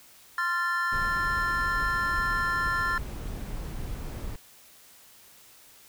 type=chord; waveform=triangle; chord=F major; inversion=second; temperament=equal with one note detuned; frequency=1046.5 / 1379.3 / 1760 Hz; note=C6 / F6 / A6; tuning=0 / -22 / 0 cents; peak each=-30 / -27 / -27 dBFS; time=0.38-2.98 s; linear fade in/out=2 ms
type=noise; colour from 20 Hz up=brown; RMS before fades=-35 dBFS; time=0.92-4.36 s; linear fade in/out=5 ms
effects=white hiss -54 dBFS RMS until 5.88 s